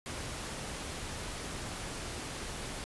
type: noise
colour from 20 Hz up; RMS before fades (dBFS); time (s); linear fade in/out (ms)
pink; -40; 0.06-2.84; 0
effects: resampled to 24000 Hz